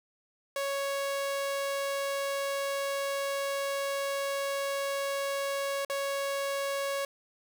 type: tone with dropouts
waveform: sawtooth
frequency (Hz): 555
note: C#5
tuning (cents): +2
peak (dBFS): -26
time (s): 0.56-7.05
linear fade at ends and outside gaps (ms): 2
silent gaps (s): 5.849-5.898
effects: none